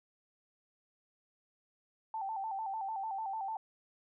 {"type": "tone with vibrato", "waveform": "sine", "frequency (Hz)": 830.6, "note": "G#5", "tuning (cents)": 0, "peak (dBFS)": -35, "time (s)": [2.14, 3.57], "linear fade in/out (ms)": 2, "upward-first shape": "square", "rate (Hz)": 6.7, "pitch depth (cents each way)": 110, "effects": []}